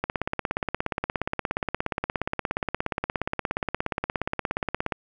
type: click train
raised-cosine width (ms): 0.5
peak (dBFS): -10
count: 84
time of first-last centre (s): 0.04-4.922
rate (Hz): 17
effects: none